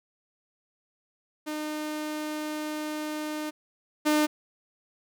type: tone pair in turn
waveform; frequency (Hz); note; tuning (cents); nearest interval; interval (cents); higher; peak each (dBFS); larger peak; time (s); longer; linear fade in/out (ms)
sawtooth; 304.7 / 302.6; D#4 / D#4; -36 / -48; unison; 12; first; -27 / -17; second; 1.46-3.51 / 4.05-4.27; first; 20
effects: none